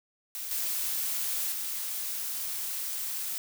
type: noise with level steps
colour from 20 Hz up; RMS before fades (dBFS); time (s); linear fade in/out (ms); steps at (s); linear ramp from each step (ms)
blue; -37 / -31 / -34; 0.35-3.38; 0; 0.51 / 1.52; 2
effects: none